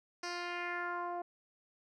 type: tone with low-pass filter sweep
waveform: 10% pulse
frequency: 350.7 Hz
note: F4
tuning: 7 cents sharp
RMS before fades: -39 dBFS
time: 0.23-1.22 s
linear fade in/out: 5 ms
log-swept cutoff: 5800 to 700 Hz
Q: 2.3
effects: none